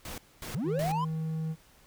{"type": "noise bursts", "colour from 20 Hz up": "pink", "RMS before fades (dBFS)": -40, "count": 3, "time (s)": [0.05, 0.92], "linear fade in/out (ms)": 2, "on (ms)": 130, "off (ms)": 240}
{"type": "linear sweep", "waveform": "triangle", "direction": "up", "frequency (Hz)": [103.6, 1061], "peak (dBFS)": -27, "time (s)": [0.54, 1.05], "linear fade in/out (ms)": 10}
{"type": "tone with pitch glide", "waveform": "triangle", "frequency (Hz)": [158.1, 159.2], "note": ["D#3", "D#3"], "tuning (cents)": [28, 40], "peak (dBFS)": -28, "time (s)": [0.63, 1.56], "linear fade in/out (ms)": 50, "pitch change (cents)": 12, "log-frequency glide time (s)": [0.76, 1.18]}
{"effects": ["pink hiss -60 dBFS RMS until 1.86 s"]}